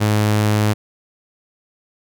sawtooth tone, 105.9 Hz, G#2, 34 cents sharp, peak -10 dBFS, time 0-0.74 s, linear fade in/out 20 ms, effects none

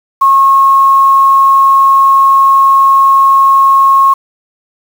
sine tone with quantisation, 1087 Hz, C#6, 34 cents flat, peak -3 dBFS, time 0.21-4.14 s, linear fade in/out 10 ms, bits 5, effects none

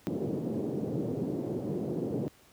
white band-pass noise, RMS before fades -33 dBFS, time 0.07-2.28 s, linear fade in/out 0 ms, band 120 to 420 Hz, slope 24 dB/octave, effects pink hiss -60 dBFS RMS until 2.52 s + high-pass 60 Hz 12 dB/octave

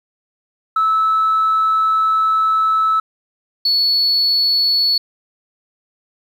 sine tone pair in turn, 1305 / 4414 Hz, E6 / C#8, -18 / -8 cents, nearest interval octave + major sixth, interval 2110 cents, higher second, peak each -11 dBFS, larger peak neither, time 0.76-3 / 3.65-4.98 s, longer first, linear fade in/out 5 ms, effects tanh soft clip ceiling -9 dBFS + 8-bit

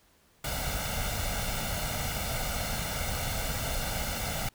pink noise with comb filter, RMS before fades -32 dBFS, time 0.44-4.49 s, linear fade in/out 5 ms, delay 1.4 ms, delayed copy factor +0.7, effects pink hiss -64 dBFS RMS until 4.54 s

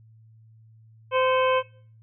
harmonic tone with a mistuned harmonic, 517 Hz, C5, 21 cents flat, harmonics 1 / 2 / 3 / 4 / 5 / 6, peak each -21 / -24 / -33 / -34 / -31 / -35 dBFS, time 1.11-1.63 s, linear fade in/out 50 ms, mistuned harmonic 4, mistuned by +110 cents, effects noise-tail reverb RT60 0.5 s tail -21 dB re dry + added 111 Hz sine -50 dBFS peak until 2.02 s

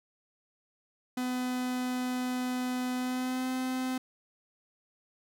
45% pulse tone with pitch glide, 251.4 to 257.1 Hz, B3 to C4, +31 to -30 cents, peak -30 dBFS, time 1.17-3.98 s, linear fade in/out 5 ms, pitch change +39 cents, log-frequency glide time 2.96-3.48 s, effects none

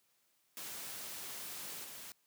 white noise with level steps, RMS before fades -45 / -49 dBFS, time 0.57-2.12 s, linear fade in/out 0 ms, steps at 1.84 s, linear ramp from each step 5 ms, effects white hiss -75 dBFS RMS until 2.26 s + high-pass 100 Hz 12 dB/octave

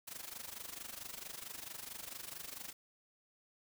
white noise with amplitude modulation, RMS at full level -44 dBFS, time 0.07-2.73 s, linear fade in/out 10 ms, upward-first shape sine, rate 24.5 Hz, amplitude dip 80%, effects none

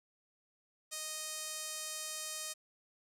sawtooth tone with band-pass filter, 622.3 Hz, D#5, in tune, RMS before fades -42 dBFS, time 0.91-2.54 s, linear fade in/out 20 ms, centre 8000 Hz, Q 1.4, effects none

